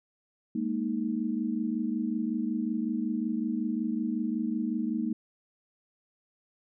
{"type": "chord", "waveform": "sine", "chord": "Ab suspended second", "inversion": "none", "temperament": "equal", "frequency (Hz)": [207.7, 233.1, 311.1], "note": ["Ab3", "Bb3", "Eb4"], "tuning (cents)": [0, 0, 0], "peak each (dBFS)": [-33, -30, -33], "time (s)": [0.55, 5.13], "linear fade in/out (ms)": 5, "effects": []}